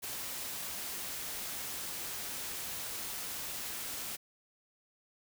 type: noise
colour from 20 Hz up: white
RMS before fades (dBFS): -40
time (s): 0.02-4.17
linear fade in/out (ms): 20
effects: none